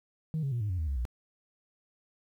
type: tone with pitch steps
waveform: sine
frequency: 157.9 / 137.46 / 119.67 / 104.18 / 90.69 / 78.95 / 68.73 / 59.83 Hz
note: D#3 / C#3 / A#2 / G#2 / F#2 / D#2 / C#2 / A#1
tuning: +26 / -14 / +46 / +6 / -34 / +26 / -14 / +46 cents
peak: -27 dBFS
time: 0.34-1.052 s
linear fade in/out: 0 ms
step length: 89 ms
effects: tanh soft clip ceiling -26 dBFS + 11-bit